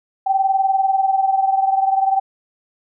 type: tone pair together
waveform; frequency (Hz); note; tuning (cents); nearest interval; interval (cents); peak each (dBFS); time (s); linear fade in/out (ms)
sine; 771.7 / 792; G5 / G5; -27 / +18; unison; 45; -15 / -20; 0.26-2.2; 10
effects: none